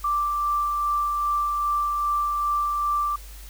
sine tone with tremolo, 1174.7 Hz, D6, in tune, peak -20 dBFS, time 0.04-3.16 s, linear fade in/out 5 ms, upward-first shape sine, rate 2.5 Hz, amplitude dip 25%, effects added 50 Hz sine -39 dBFS peak until 3.49 s + white hiss -47 dBFS RMS until 3.49 s

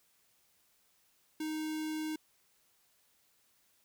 square tone with notch filter, 311.1 Hz, D#4, in tune, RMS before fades -37 dBFS, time 1.4-2.16 s, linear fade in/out 5 ms, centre 1100 Hz, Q 1.8, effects white hiss -71 dBFS RMS until 3.84 s

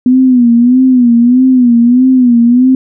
sine tone with vibrato, 246.9 Hz, B3, in tune, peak -3 dBFS, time 0.06-2.75 s, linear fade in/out 2 ms, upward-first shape sine, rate 1.6 Hz, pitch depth 94 cents each way, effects none

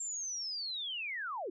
sine linear sweep, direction down, 7459 to 311.5 Hz, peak -36 dBFS, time 0-1.5 s, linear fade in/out 5 ms, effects none

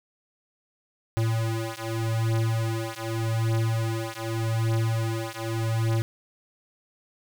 square beating tone pair, 112.5 / 113.34 Hz, A2 / A#2, +39 / -48 cents, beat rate 0.84 Hz, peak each -28 dBFS, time 1.17-6.02 s, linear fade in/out 0 ms, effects none

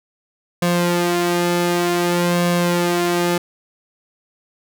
sawtooth tone with flanger, 174.61 Hz, F3, in tune, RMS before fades -18 dBFS, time 0.62-3.38 s, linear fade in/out 5 ms, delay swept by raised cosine 1.8 to 3.4 ms, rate 0.54 Hz, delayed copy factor +0.65, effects none

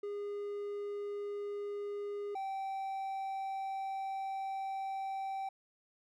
triangle tone pair in turn, 408.8 / 775.7 Hz, G#4 / G5, -27 / -18 cents, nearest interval major seventh, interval 1109 cents, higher second, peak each -35 / -34 dBFS, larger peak second, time 0.03-2.35 / 2.35-5.49 s, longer second, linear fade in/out 5 ms, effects none

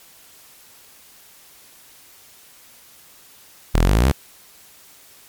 sawtooth exponential sweep, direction up, 36.71 to 73.42 Hz, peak -9 dBFS, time 3.74-4.12 s, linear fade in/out 10 ms, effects white hiss -48 dBFS RMS until 5.28 s + MP3 96 kbps

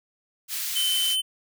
white high-pass noise, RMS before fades -30 dBFS, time 0.48-1.17 s, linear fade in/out 50 ms, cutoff 2000 Hz, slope 12 dB/octave
square tone, 3061 Hz, G7, 42 cents flat, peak -23 dBFS, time 0.75-1.22 s, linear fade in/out 20 ms
effects none

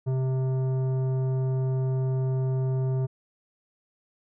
triangle tone with tanh clipping, 130.81 Hz, C3, in tune, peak -25 dBFS, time 0.06-3.07 s, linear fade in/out 20 ms, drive 16 dB, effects none

